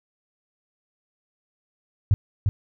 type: tone with echo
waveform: sine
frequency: 100.9 Hz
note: G#2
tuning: 49 cents flat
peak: -13 dBFS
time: 2.11-2.14 s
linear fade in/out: 0 ms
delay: 350 ms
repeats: 1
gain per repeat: -4 dB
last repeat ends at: 2.49 s
effects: none